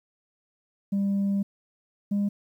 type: tone pair in turn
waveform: sine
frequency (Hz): 198.6 / 202.5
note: G3 / G#3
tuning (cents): +23 / -43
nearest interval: unison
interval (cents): 34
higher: second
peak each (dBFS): -20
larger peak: neither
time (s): 0.92-1.43 / 2.11-2.29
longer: first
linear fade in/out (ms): 10
effects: tanh soft clip ceiling -21 dBFS + 10-bit